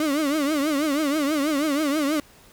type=tone with vibrato; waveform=35% pulse; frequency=294.7 Hz; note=D4; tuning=6 cents sharp; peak=-19 dBFS; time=0-2.2 s; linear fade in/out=2 ms; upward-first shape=triangle; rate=6.2 Hz; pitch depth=160 cents each way; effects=pink hiss -52 dBFS RMS until 2.52 s